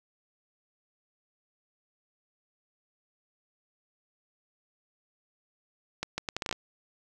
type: accelerating click train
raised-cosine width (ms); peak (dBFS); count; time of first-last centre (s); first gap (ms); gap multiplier
0.2; -14; 9; 6.03-6.527; 150; 0.72
effects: none